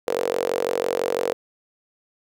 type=tone with high-pass filter; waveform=sawtooth; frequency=46 Hz; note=F#1; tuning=9 cents flat; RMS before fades=-24 dBFS; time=0.07-1.33 s; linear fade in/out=0 ms; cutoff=480 Hz; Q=7.3; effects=none